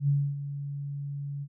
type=tone with ADSR envelope; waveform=sine; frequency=141.9 Hz; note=C#3; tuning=41 cents sharp; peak=-20 dBFS; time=0-1.48 s; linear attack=83 ms; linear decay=270 ms; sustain=-12 dB; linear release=56 ms; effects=none